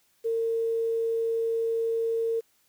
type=tone with quantisation; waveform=sine; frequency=456 Hz; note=A#4; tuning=38 cents flat; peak=-24 dBFS; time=0.24-2.41 s; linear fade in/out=20 ms; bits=9; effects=white hiss -67 dBFS RMS until 2.68 s